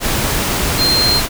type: tone in noise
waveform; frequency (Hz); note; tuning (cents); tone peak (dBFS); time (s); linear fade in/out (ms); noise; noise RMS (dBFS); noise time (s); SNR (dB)
sine; 4175; C8; -5; -12; 0.77-1.22; 50; pink; -17; 0-1.29; +2
effects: none